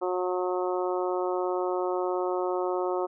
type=harmonic tone; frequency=181.7 Hz; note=F#3; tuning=31 cents flat; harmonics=2 / 3 / 4 / 5 / 6 / 7; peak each=-28 / -32 / -34 / -36 / -38 / -39 dBFS; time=0.01-3.07 s; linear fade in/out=20 ms; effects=none